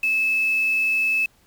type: tone with quantisation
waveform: sine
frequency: 2609 Hz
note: E7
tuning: 18 cents flat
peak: -18 dBFS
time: 0.03-1.26 s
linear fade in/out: 5 ms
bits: 6
effects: pink hiss -59 dBFS RMS until 1.46 s